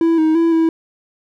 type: tone with pitch steps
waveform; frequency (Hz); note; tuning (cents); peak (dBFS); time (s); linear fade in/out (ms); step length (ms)
triangle; 330.8 / 315.4 / 332.4 / 325.8; E4 / D#4 / E4 / E4; +6 / +24 / +15 / -20; -9; 0.01-0.69; 2; 170
effects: none